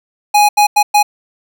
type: tone bursts at uneven times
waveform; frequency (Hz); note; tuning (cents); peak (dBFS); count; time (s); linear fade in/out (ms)
square; 830.6; G#5; 0; -7; 4; 0.34-0.49 / 0.57-0.67 / 0.76-0.83 / 0.94-1.03; 10
effects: none